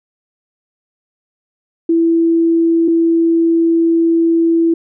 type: tone pair in turn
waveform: sine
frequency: 331.9 / 331.9 Hz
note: E4 / E4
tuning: +12 / +12 cents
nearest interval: unison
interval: 0 cents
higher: neither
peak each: -9 dBFS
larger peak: neither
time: 1.89-2.88 / 2.88-4.74 s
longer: second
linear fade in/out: 5 ms
effects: none